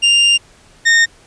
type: tone pair in turn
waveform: 40% pulse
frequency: 2796 / 1838.3 Hz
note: F7 / A#6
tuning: +1 / -25 cents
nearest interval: perfect fifth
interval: 726 cents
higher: first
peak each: -7 dBFS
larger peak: neither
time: 0.02-0.38 / 0.85-1.06 s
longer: first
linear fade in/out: 20 ms
effects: pink hiss -47 dBFS RMS until 1.26 s + resampled to 22050 Hz